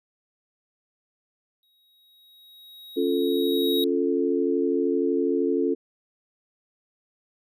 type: tone with exponential growth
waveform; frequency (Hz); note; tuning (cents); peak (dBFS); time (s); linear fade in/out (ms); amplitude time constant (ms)
square; 3800; A#7; +33; -25; 1.63-3.84; 1; 480
type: chord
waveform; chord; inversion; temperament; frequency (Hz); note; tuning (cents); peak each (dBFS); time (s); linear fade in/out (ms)
sine; Db augmented; none; equal with one note detuned; 276.4 / 349.2 / 440; Db4 / F4 / A4; -5 / 0 / 0; -25; 2.96-5.75; 20
effects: none